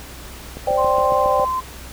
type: click train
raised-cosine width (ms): 2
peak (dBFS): -18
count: 7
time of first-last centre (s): 0.57-1.398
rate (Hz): 7.25
type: chord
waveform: sine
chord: C suspended second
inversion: none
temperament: equal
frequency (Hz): 523.3 / 587.3 / 784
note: C5 / D5 / G5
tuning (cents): 0 / 0 / 0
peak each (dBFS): -20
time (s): 0.67-1.45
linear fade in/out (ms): 5
type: tone with pitch glide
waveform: sine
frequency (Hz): 1046.5 to 1033.3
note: C6 to C6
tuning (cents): 0 to -22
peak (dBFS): -19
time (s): 0.77-1.61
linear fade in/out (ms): 20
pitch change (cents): -22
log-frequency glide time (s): 1.19-1.31
effects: added 62 Hz sine -38 dBFS peak until 1.92 s + pink hiss -38 dBFS RMS until 1.92 s